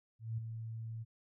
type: tone with ADSR envelope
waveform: sine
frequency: 112.8 Hz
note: A2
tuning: 44 cents sharp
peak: -33 dBFS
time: 0.19-1.05 s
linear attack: 190 ms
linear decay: 7 ms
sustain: -7 dB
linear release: 30 ms
effects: none